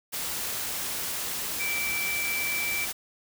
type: tone in noise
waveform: sine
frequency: 2328 Hz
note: D7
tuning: 16 cents flat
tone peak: -28 dBFS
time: 1.59-2.86 s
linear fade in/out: 20 ms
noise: white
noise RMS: -32 dBFS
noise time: 0.12-2.93 s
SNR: +1 dB
effects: none